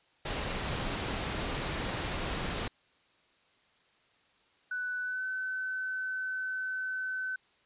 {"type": "noise", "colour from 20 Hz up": "pink", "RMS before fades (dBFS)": -34, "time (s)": [0.25, 2.68], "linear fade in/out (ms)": 5}
{"type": "tone with pitch glide", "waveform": "sine", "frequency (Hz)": [1490, 1519.6], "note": ["F#6", "F#6"], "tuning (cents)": [12, 46], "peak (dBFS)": -32, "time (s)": [4.71, 7.36], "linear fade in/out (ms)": 5, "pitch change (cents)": 34, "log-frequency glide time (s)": [5.02, 5.24]}
{"effects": ["white hiss -67 dBFS RMS until 7.65 s", "resampled to 8000 Hz"]}